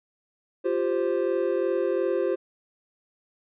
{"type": "chord", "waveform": "triangle", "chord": "F suspended second", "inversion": "none", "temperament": "equal", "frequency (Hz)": [349.2, 392, 523.3], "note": ["F4", "G4", "C5"], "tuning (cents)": [0, 0, 0], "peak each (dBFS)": -25, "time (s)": [0.64, 2.36], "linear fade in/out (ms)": 20, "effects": ["resampled to 8000 Hz"]}